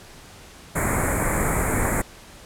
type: band-stop noise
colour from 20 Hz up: pink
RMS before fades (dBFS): -22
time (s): 0.75-2.02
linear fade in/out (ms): 10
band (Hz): 2300 to 7000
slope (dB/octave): 96
effects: pink hiss -45 dBFS RMS until 2.45 s + low-pass 11000 Hz 12 dB/octave